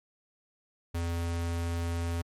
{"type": "tone", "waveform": "square", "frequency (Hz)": 84.8, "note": "E2", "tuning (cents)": 50, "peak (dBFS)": -30, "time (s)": [0.94, 2.22], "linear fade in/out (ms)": 10, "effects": ["MP3 64 kbps"]}